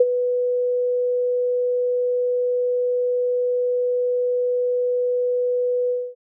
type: tone with ADSR envelope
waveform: sine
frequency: 493.9 Hz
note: B4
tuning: in tune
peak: -8 dBFS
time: 0-6.15 s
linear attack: 6 ms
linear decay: 36 ms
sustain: -10 dB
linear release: 250 ms
effects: none